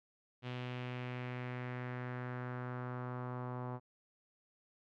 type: tone with low-pass filter sweep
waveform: sawtooth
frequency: 124.6 Hz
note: B2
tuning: 16 cents sharp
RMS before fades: -42 dBFS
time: 0.42-3.8 s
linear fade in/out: 50 ms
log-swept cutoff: 3100 to 1000 Hz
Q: 2.3
effects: none